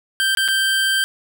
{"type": "tone with dropouts", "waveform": "25% pulse", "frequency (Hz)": 1568, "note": "G6", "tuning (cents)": 0, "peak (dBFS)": -12, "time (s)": [0.2, 1.04], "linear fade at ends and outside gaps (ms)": 0, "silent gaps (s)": [[0.35, 0.372], [0.479, 0.485]], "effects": []}